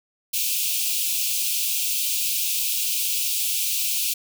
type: high-pass noise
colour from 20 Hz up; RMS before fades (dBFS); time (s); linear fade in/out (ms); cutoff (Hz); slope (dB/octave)
white; -24; 0.33-4.14; 10; 2400; 96
effects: none